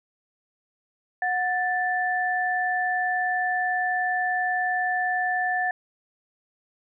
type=tone pair together; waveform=sine; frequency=731 / 1761.4 Hz; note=F#5 / A6; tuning=-21 / +1 cents; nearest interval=octave + minor third; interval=1522 cents; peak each=-25 dBFS; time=1.22-5.71 s; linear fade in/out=2 ms; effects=none